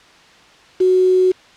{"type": "tone with quantisation", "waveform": "sine", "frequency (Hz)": 370, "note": "F#4", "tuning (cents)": 0, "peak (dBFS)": -10, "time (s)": [0.8, 1.32], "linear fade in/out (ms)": 10, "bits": 5, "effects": ["white hiss -46 dBFS RMS until 1.56 s", "low-pass 4000 Hz 12 dB/octave"]}